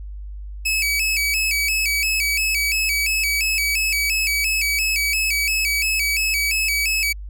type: tone with vibrato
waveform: sawtooth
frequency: 2428 Hz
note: D#7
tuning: 43 cents flat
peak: -15 dBFS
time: 0.65-7.13 s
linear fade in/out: 10 ms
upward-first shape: square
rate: 2.9 Hz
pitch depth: 110 cents each way
effects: added 50 Hz sine -30 dBFS peak until 7.29 s